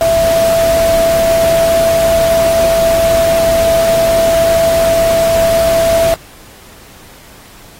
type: tone in noise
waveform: sine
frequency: 663 Hz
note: E5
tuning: 10 cents sharp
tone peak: -8 dBFS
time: 0.01-6.14 s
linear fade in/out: 0 ms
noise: pink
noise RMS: -20 dBFS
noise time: 0.01-6.14 s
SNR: +9 dB
effects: pink hiss -39 dBFS RMS until 7.79 s + AAC 48 kbps